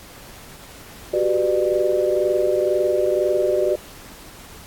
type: chord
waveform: sine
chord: G major seventh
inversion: third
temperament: equal with one note detuned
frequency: 370 / 392 / 493.9 / 597.3 Hz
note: F#4 / G4 / B4 / D5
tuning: 0 / 0 / 0 / +29 cents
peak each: -21 / -24 / -25 / -20 dBFS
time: 1.13-3.76 s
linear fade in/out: 10 ms
effects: pink hiss -42 dBFS RMS until 4.66 s + AAC 64 kbps